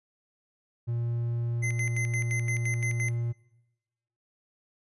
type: tone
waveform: triangle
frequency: 118.1 Hz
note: A#2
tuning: 23 cents sharp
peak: -25 dBFS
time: 0.87-3.33 s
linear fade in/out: 20 ms
type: tone with tremolo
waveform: square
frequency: 2063 Hz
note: C7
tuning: 25 cents flat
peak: -30 dBFS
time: 1.62-3.11 s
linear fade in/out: 20 ms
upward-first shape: square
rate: 5.8 Hz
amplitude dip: 75%
effects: noise-tail reverb RT60 1.0 s tail -23 dB re dry + resampled to 24000 Hz